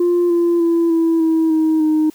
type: tone with pitch steps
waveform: sine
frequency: 350 / 343 / 336.1 / 329.4 / 322.8 / 316.3 / 310 Hz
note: F4 / F4 / E4 / E4 / E4 / D#4 / D#4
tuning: +4 / -31 / +34 / -1 / -36 / +29 / -6 cents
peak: -10 dBFS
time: 0-2.1 s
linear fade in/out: 5 ms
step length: 300 ms
effects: tanh soft clip ceiling -10 dBFS + white hiss -49 dBFS RMS until 2.14 s